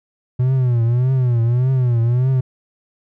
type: tone with vibrato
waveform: triangle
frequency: 123.47 Hz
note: B2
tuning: in tune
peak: -11 dBFS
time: 0.39-2.41 s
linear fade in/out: 10 ms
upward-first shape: triangle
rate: 1.7 Hz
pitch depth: 140 cents each way
effects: none